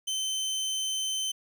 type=tone; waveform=25% pulse; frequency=3080 Hz; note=G7; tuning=31 cents flat; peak=-25 dBFS; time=0.07-1.32 s; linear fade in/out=10 ms; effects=none